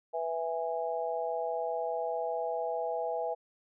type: chord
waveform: sine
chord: E major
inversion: second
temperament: just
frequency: 494.4 / 659.3 / 824.1 Hz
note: B4 / E5 / G#5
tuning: +2 / 0 / -14 cents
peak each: -35 / -34 / -36 dBFS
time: 0.13-3.35 s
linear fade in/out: 20 ms
effects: none